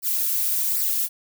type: noise with flanger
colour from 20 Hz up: violet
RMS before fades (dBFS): -23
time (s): 0.02-1.09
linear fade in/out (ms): 50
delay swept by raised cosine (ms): 0.29 to 4.59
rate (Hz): 1.3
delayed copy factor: -0.75
effects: none